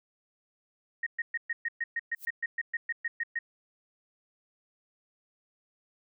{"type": "tone bursts", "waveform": "sine", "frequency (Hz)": 1864.7, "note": "A#6", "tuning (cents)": 0, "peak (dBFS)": -28, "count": 16, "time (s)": [1.03, 3.39], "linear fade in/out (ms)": 5, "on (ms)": 35, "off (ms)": 120}
{"type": "noise with exponential growth", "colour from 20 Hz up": "violet", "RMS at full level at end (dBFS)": -38, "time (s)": [2.15, 2.25], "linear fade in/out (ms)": 0, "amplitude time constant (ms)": 20}
{"effects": []}